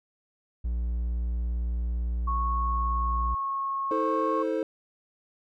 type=tone; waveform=triangle; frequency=58.9 Hz; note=A#1; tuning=19 cents sharp; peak=-24 dBFS; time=0.64-3.35 s; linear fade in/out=10 ms
type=tone with pitch glide; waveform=sine; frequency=1103 to 1091 Hz; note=C#6 to C#6; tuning=-9 to -28 cents; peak=-27 dBFS; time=2.27-4.43 s; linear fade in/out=10 ms; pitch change=-19 cents; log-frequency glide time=2.46-3.77 s
type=chord; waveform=triangle; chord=A minor; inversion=second; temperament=equal with one note detuned; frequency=321.5 / 440 / 523.3 Hz; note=E4 / A4 / C5; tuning=-43 / 0 / 0 cents; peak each=-28 dBFS; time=3.91-4.63 s; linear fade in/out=2 ms
effects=none